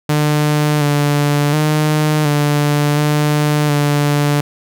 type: tone with pitch steps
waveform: sawtooth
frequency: 149.7 / 145.6 / 152.6 / 146.8 / 149.2 / 145.8 Hz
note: D3 / D3 / D#3 / D3 / D3 / D3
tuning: +33 / -15 / -33 / 0 / +28 / -12 cents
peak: -8 dBFS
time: 0.09-4.41 s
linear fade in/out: 5 ms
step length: 720 ms
effects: none